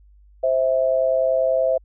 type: tone pair together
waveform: sine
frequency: 523.3 / 653.7 Hz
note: C5 / E5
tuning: 0 / -15 cents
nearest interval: major third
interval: 385 cents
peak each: -19 dBFS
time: 0.43-1.78 s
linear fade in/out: 10 ms
effects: added 50 Hz sine -48 dBFS peak until 1.84 s